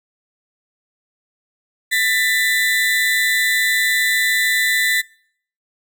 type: tone pair together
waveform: 35% pulse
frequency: 1782 / 1988.7 Hz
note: A6 / B6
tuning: +22 / +12 cents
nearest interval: major second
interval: 190 cents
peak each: -18 / -15 dBFS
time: 1.91-5.02 s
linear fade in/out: 20 ms
effects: noise-tail reverb RT60 0.6 s tail -25 dB re dry